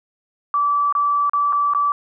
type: tone with dropouts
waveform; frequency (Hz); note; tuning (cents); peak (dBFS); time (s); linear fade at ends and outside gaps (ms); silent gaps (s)
sine; 1157; D6; -26; -15; 0.54-1.92; 1; 0.925-0.951 / 1.296-1.334 / 1.525-1.53 / 1.736-1.748
effects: none